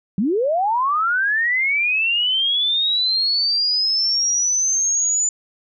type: linear sweep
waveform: sine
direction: up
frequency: 173.3 to 7040 Hz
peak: -16 dBFS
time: 0.18-5.29 s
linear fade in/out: 2 ms
effects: none